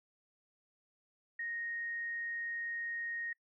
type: tone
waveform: sine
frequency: 1864.7 Hz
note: A#6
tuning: in tune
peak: -37 dBFS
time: 1.39-3.33 s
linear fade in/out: 5 ms
effects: noise-tail reverb RT60 0.1 s tail -23 dB re dry